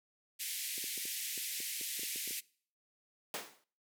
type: band-pass noise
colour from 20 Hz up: white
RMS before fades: -40 dBFS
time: 0.39-2.41 s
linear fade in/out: 20 ms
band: 1900 to 15000 Hz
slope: 48 dB/octave
type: clicks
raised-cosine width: 3 ms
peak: -30 dBFS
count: 12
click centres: 0.78 / 0.841 / 0.977 / 1.054 / 1.377 / 1.603 / 1.812 / 1.994 / 2.033 / 2.159 / 2.276 / 2.308 s
type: noise with exponential decay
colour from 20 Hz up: pink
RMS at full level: -35 dBFS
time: 3.34-3.64 s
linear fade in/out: 1 ms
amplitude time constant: 64 ms
effects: noise-tail reverb RT60 0.5 s tail -23 dB re dry + high-pass 400 Hz 12 dB/octave